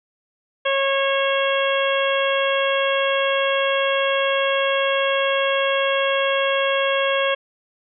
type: harmonic tone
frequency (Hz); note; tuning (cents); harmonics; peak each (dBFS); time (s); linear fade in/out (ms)
547; C#5; -23; 1 / 2 / 3 / 4 / 5 / 6; -20 / -25 / -26 / -29 / -27 / -27; 0.65-7.35; 10
effects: none